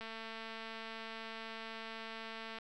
click train, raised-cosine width 0.3 ms, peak -30 dBFS, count 578, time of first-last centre 0.01-2.586 s, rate 224 Hz, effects none

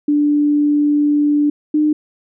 sine tone pair in turn, 293.7 / 302.7 Hz, D4 / D#4, 0 / -48 cents, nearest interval minor second, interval 52 cents, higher second, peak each -11 dBFS, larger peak neither, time 0.08-1.5 / 1.74-1.93 s, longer first, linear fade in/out 5 ms, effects none

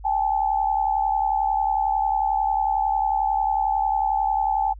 sine tone pair together, 791 / 862.1 Hz, G5 / A5, +15 / -36 cents, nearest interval minor second, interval 149 cents, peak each -22 dBFS, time 0.04-4.74 s, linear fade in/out 20 ms, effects added 50 Hz sine -37 dBFS peak until 4.79 s

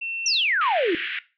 sine tone, 2700 Hz, E7, 41 cents sharp, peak -28 dBFS, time 0.01-0.43 s, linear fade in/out 10 ms
sine exponential sweep, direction down, 6030 to 310 Hz, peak -19 dBFS, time 0.26-0.95 s, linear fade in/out 2 ms
pink band-pass noise, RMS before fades -30 dBFS, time 0.61-1.19 s, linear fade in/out 2 ms, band 1600 to 3100 Hz, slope 48 dB/octave
effects noise-tail reverb RT60 0.3 s tail -17 dB re dry

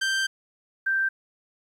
sawtooth / sine tone pair in turn, 1568 / 1568 Hz, G6 / G6, 0 / 0 cents, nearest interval unison, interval 0 cents, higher neither, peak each -19 / -21 dBFS, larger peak first, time 0.01-0.27 / 0.86-1.09 s, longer first, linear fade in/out 10 ms, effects low-pass 8000 Hz 12 dB/octave + 10-bit

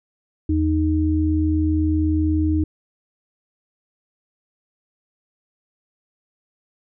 sine tone pair together, 81.9 / 309.8 Hz, E2 / D#4, -11 / -7 cents, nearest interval octave + major seventh, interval 2304 cents, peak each -19 / -19 dBFS, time 0.49-2.64 s, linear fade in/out 5 ms, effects none

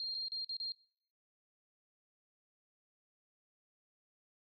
sine tone with dropouts, 4207 Hz, C8, 9 cents sharp, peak -37 dBFS, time 0-0.72 s, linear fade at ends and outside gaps 1 ms, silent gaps 0.144-0.149 / 0.283-0.319 / 0.446-0.493 / 0.568-0.6 s, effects noise-tail reverb RT60 0.6 s tail -23 dB re dry

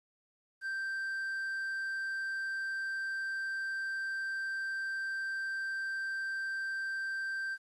triangle tone, 1568 Hz, G6, in tune, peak -32 dBFS, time 0.61-7.58 s, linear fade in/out 50 ms, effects resampled to 24000 Hz + 11-bit

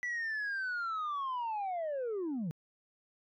sine linear sweep, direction down, 1975.5 to 146.83 Hz, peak -31 dBFS, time 0.03-2.51 s, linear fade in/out 0 ms, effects tanh soft clip ceiling -32 dBFS

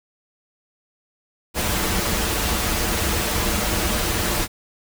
pink noise with comb filter, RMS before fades -22 dBFS, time 1.54-4.48 s, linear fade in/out 50 ms, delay 7.5 ms, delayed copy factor -0.6, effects none

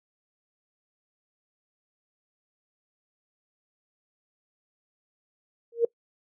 sine tone with exponential growth, 466.2 Hz, A#4, in tune, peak -14 dBFS, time 5.72-5.85 s, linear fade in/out 5 ms, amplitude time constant 27 ms, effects noise-tail reverb RT60 0.1 s tail -23 dB re dry

